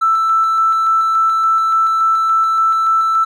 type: tone with tremolo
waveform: triangle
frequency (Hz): 1324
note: E6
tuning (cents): +7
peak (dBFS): -6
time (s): 0.01-3.25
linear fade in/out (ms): 20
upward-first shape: square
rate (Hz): 3.5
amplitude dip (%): 30
effects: tanh soft clip ceiling -8 dBFS